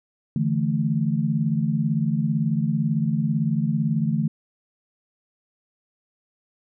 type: chord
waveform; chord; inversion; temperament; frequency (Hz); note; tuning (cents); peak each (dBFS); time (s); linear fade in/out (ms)
sine; D suspended second; none; equal; 146.83 / 164.81 / 220; D3 / E3 / A3; 0 / 0 / 0; -24; 0.36-4.28; 2
effects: none